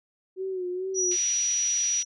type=tone with vibrato; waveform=sine; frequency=370 Hz; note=F#4; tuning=in tune; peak=-28 dBFS; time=0.36-1.17 s; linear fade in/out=50 ms; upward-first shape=sine; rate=2.3 Hz; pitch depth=58 cents each way
type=tone; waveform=sine; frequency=5830 Hz; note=F#8; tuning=26 cents flat; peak=-23 dBFS; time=0.94-2.05 s; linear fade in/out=50 ms
type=band-pass noise; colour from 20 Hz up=pink; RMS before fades=-39 dBFS; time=1.11-2.03 s; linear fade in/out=5 ms; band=2400 to 5900 Hz; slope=24 dB/octave
effects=none